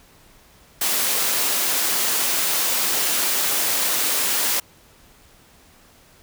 white high-pass noise, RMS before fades -21 dBFS, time 0.81-4.6 s, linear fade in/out 5 ms, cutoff 240 Hz, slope 12 dB/octave, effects pink hiss -52 dBFS RMS until 6.22 s

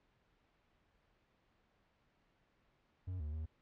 triangle tone with pitch steps, 91.9 / 74.9 / 78.6 Hz, F#2 / D2 / D#2, -11 / +35 / +18 cents, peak -37 dBFS, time 3.07-3.46 s, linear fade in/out 10 ms, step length 130 ms, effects pink hiss -75 dBFS RMS until 3.61 s + low-pass 3000 Hz 12 dB/octave

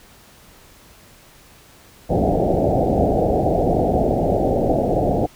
white low-pass noise, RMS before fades -18 dBFS, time 2.09-5.27 s, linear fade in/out 20 ms, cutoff 770 Hz, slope 96 dB/octave, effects pink hiss -48 dBFS RMS until 5.35 s

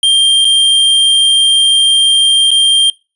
square tone with dropouts, 3183 Hz, G7, 26 cents sharp, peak -7 dBFS, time 0.03-2.9 s, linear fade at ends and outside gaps 2 ms, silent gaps 0.447-0.451 / 2.507-2.514 s, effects noise-tail reverb RT60 0.3 s tail -23 dB re dry + resampled to 24000 Hz

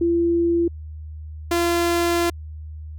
sine / sawtooth tone pair in turn, 340 / 343 Hz, F4 / F4, -46 / -31 cents, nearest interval unison, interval 15 cents, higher second, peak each -16 / -14 dBFS, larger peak second, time 0.01-0.68 / 1.51-2.3 s, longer second, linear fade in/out 5 ms, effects added 77 Hz sine -32 dBFS peak until 2.98 s

